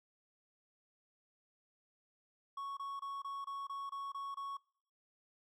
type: tone bursts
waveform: triangle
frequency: 1108.7 Hz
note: C#6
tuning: in tune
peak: -38 dBFS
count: 9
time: 2.57-4.57 s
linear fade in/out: 5 ms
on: 200 ms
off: 25 ms
effects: noise-tail reverb RT60 0.6 s tail -26 dB re dry